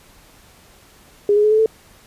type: tone with pitch steps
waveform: sine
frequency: 409.9 / 417.8 / 425.8 / 434 / 442.4 Hz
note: G#4 / G#4 / G#4 / A4 / A4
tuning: -23 / +10 / +43 / -24 / +9 cents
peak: -11 dBFS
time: 1.29-1.66 s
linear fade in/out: 2 ms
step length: 74 ms
effects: pink hiss -49 dBFS RMS until 2.06 s + resampled to 32000 Hz